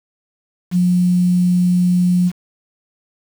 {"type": "tone with quantisation", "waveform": "sine", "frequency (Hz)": 178.9, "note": "F3", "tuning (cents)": 42, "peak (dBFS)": -11, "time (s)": [0.71, 2.32], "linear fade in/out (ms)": 50, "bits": 6, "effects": []}